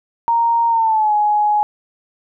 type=tone with pitch glide; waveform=sine; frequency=930 to 838.2 Hz; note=A#5 to G#5; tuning=-4 to +16 cents; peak=-12 dBFS; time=0.28-1.63 s; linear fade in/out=0 ms; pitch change=-180 cents; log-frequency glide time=0.68-1.14 s; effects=none